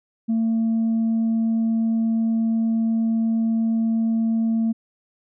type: tone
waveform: sine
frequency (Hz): 225.7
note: A3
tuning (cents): +44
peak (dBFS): -16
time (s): 0.28-4.73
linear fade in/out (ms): 20
effects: tanh soft clip ceiling -16 dBFS